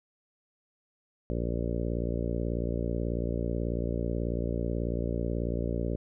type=harmonic tone; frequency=58.27 Hz; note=A#1; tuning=in tune; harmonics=1 / 2 / 3 / 4 / 5 / 6 / 7 / 8 / 9 / 10; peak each=-32 / -35 / -37 / -38 / -39 / -40 / -40 / -41 / -42 / -42 dBFS; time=1.3-5.96 s; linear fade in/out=0 ms; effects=none